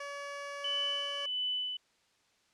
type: tone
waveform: 15% pulse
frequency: 568 Hz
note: C#5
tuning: 42 cents sharp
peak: -33 dBFS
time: 0-1.26 s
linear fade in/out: 5 ms
type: tone with tremolo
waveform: sine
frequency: 3000 Hz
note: F#7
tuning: 23 cents sharp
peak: -30 dBFS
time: 0.64-1.77 s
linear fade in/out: 5 ms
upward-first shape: sine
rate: 1.5 Hz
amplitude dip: 50%
effects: white hiss -70 dBFS RMS until 2.53 s + low-pass 6000 Hz 12 dB/octave